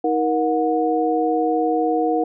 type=tone cluster; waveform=sine; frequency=315.6 / 472 / 728 Hz; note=D#4 / A#4 / F#5; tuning=+25 / +22 / -28 cents; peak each=-21 dBFS; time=0.04-2.24 s; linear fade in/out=5 ms; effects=none